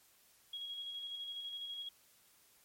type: tone with tremolo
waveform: sine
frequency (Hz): 3305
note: G#7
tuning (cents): -9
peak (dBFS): -40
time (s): 0.53-1.89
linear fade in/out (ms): 5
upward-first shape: square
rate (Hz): 12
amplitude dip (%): 30
effects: white hiss -67 dBFS RMS until 2.64 s + MP3 64 kbps